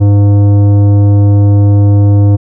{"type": "tone with tanh clipping", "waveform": "triangle", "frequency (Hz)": 101.5, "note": "G#2", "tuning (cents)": -39, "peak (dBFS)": -5, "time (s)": [0, 2.37], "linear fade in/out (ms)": 20, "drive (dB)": 16, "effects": []}